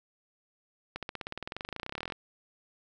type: accelerating click train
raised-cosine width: 0.3 ms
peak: -20 dBFS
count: 30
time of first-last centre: 0.96-2.122 s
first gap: 67 ms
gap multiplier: 0.96
effects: none